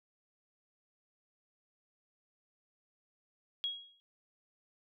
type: tone with exponential decay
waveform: sine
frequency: 3302 Hz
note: G#7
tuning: 11 cents flat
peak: -30 dBFS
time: 3.64-4 s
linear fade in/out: 0 ms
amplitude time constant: 78 ms
effects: none